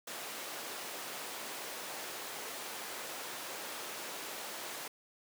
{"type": "high-pass noise", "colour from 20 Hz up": "pink", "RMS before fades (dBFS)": -43, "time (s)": [0.07, 4.88], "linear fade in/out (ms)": 5, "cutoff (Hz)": 430, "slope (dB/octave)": 12, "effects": []}